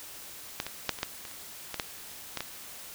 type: clicks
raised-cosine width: 0.2 ms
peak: -12 / -18 / -8 / -22 / -11 / -25 / -29 / -16 / -11 / -30 / -14 / -15 dBFS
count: 12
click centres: 0.601 / 0.666 / 0.893 / 0.988 / 1.031 / 1.252 / 1.313 / 1.743 / 1.798 / 2.115 / 2.373 / 2.406 s
effects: white hiss -45 dBFS RMS until 2.94 s